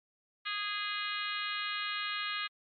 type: harmonic tone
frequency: 413.1 Hz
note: G#4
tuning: 9 cents flat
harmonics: 3 / 4 / 5 / 6 / 7 / 8 / 9 / 10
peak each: -39 / -40 / -41 / -42 / -42 / -43 / -44 / -44 dBFS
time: 0.45-2.48 s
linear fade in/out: 20 ms
effects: MP3 48 kbps